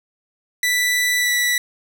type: tone with pitch glide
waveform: sawtooth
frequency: 1975.5 to 1959.6 Hz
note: B6 to B6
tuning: 0 to -14 cents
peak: -13 dBFS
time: 0.63-1.58 s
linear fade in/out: 2 ms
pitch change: -14 cents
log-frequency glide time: 1.17-1.33 s
effects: none